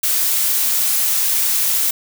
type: noise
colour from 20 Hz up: blue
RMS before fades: -17 dBFS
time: 0.03-1.91 s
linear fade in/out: 5 ms
effects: none